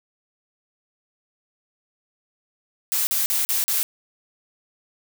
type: noise bursts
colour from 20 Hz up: blue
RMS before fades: -22 dBFS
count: 5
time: 2.92-3.83 s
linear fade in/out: 0 ms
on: 150 ms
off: 40 ms
effects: none